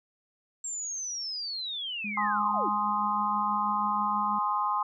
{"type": "linear sweep", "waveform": "sine", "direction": "down", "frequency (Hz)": [7500, 258.4], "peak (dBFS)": -32, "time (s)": [0.64, 2.69], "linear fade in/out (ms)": 5}
{"type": "tone with tremolo", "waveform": "sine", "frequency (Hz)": 207.7, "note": "G#3", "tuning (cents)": 0, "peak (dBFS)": -34, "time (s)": [2.04, 4.39], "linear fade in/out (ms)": 5, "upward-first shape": "triangle", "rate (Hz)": 6.2, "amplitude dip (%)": 45}
{"type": "chord", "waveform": "sine", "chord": "Ab major", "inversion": "none", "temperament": "equal with one note detuned", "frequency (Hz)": [834, 1046.5, 1244.5], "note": ["Ab5", "C6", "Eb6"], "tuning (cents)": [7, 0, 0], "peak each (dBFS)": [-31, -28, -31], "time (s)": [2.17, 4.83], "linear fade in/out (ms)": 5}
{"effects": []}